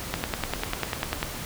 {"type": "click train", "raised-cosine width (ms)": 0.3, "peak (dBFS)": -9, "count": 12, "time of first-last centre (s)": [0.14, 1.229], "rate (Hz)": 10.1, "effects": ["pink hiss -35 dBFS RMS until 1.45 s"]}